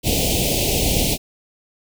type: band-stop noise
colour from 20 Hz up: pink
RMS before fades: -19 dBFS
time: 0.03-1.18 s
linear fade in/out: 50 ms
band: 750 to 2400 Hz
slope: 48 dB/octave
effects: none